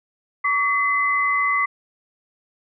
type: tone pair together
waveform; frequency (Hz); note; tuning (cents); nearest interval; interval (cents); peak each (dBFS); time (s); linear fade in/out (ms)
sine; 1134 / 2033; C#6 / B6; +39 / +50; minor seventh; 1011; -20; 0.44-1.66; 10
effects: none